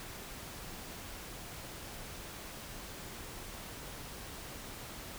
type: silence
effects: pink hiss -46 dBFS RMS until 5.18 s